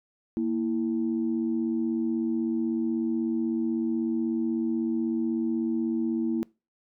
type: tone pair together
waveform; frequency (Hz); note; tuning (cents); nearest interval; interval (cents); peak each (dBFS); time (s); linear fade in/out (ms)
sine; 232.4 / 328.6; A#3 / E4; -5 / -5; tritone; 600; -26 / -27; 0.37-6.43; 0
effects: noise-tail reverb RT60 0.3 s tail -25 dB re dry + tanh soft clip ceiling -17 dBFS